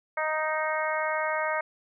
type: harmonic tone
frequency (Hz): 311.1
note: D#4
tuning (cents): 0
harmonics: 2 / 3 / 4 / 5 / 6 / 7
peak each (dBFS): -30 / -32 / -33 / -34 / -35 / -35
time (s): 0.17-1.61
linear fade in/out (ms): 5
effects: none